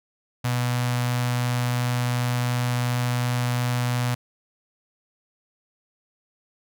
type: tone with notch filter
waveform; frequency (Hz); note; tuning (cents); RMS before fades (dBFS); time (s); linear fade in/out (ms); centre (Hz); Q
sawtooth; 122.8; B2; -9; -24; 0.44-4.15; 10; 360; 0.83
effects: none